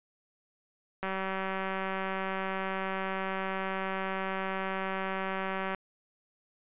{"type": "click train", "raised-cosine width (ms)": 0.5, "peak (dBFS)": -19, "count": 902, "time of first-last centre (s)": [1.03, 5.747], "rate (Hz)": 191, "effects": ["resampled to 8000 Hz"]}